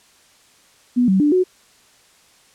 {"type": "tone with pitch steps", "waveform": "sine", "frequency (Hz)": [245.6, 190.5, 294.8, 367.7], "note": ["B3", "G3", "D4", "F#4"], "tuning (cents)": [-9, -49, 7, -11], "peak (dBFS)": -12, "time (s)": [0.96, 1.44], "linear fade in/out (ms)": 20, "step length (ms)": 120, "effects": ["white hiss -53 dBFS RMS until 2.54 s", "low-pass 9000 Hz 12 dB/octave"]}